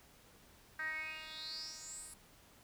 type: tone with band-pass filter sweep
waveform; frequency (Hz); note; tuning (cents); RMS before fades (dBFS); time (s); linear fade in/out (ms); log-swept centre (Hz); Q
10% pulse; 313.5; D#4; +13; -45; 0.79-2.14; 5; 1700 to 10000; 8.8
effects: pink hiss -63 dBFS RMS until 2.63 s